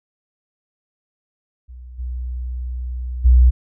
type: tone with level steps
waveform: sine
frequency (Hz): 61.9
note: B1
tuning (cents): +5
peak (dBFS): -34 / -23 / -7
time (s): 1.68-3.51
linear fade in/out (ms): 20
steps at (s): 1.98 / 3.24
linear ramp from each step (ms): 20
effects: none